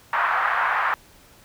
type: band-pass noise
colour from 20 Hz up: white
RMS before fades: -22 dBFS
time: 0.13-0.94 s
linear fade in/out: 0 ms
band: 870 to 1500 Hz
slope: 24 dB/octave
effects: pink hiss -52 dBFS RMS until 1.44 s